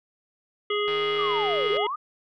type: harmonic tone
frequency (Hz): 415.3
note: G#4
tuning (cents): 0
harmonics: 1 / 3 / 5 / 7 / 8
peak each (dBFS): -25 / -30 / -32 / -33 / -34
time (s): 0.7-1.87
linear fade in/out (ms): 5
type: click train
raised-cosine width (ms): 0.3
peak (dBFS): -21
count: 138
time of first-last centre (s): 0.88-1.77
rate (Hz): 154
type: linear two-way sweep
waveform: sine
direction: down then up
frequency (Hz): 1276 to 379.1 to 1273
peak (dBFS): -27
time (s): 1.15-1.96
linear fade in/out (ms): 10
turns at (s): 1.71
effects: none